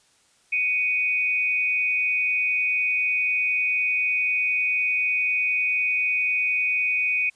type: tone pair together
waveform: sine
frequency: 2245 / 2489 Hz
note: C#7 / D#7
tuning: +21 / 0 cents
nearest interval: major second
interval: 179 cents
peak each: -27 / -21 dBFS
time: 0.52-7.3 s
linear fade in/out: 10 ms
effects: white hiss -61 dBFS RMS until 7.35 s + resampled to 22050 Hz